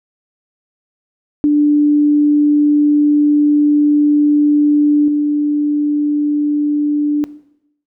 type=tone with level steps; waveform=sine; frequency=294.8 Hz; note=D4; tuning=7 cents sharp; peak=-8 / -12 dBFS; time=1.44-7.24 s; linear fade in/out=0 ms; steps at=5.08 s; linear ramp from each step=2 ms; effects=noise-tail reverb RT60 0.8 s tail -17 dB re dry